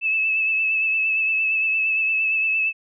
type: tone with vibrato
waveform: sine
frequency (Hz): 2613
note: E7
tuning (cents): -16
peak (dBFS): -18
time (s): 0.01-2.73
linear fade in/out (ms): 50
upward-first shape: sine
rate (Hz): 8.7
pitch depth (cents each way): 26
effects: none